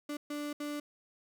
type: tone bursts at uneven times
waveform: 35% pulse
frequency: 293.6 Hz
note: D4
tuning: in tune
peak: -34 dBFS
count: 3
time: 0.09-0.17 / 0.3-0.53 / 0.6-0.8 s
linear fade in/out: 5 ms
effects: none